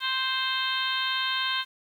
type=harmonic tone; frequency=523.3 Hz; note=C5; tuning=in tune; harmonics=2 / 3 / 4 / 5 / 6 / 7 / 8; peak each=-32 / -31 / -37 / -36 / -31 / -32 / -37 dBFS; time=0-1.65 s; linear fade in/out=50 ms; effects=9-bit